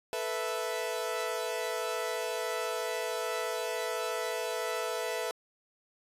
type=chord; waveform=sawtooth; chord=A suspended second; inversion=none; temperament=equal; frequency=440 / 493.9 / 659.3 Hz; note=A4 / B4 / E5; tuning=0 / 0 / 0 cents; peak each=-33 / -32 / -32 dBFS; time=0.13-5.31 s; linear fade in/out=0 ms; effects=resampled to 32000 Hz